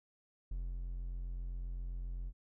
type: tone with ADSR envelope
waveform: triangle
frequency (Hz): 43.81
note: F1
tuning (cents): +6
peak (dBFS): -34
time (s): 0.51-2.33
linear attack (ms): 6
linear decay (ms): 260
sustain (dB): -2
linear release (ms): 56
effects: none